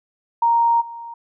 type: tone with level steps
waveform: sine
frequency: 932.3 Hz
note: A#5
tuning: in tune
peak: -13 / -31 dBFS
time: 0.42-1.14 s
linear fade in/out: 5 ms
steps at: 0.8 s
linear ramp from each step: 20 ms
effects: none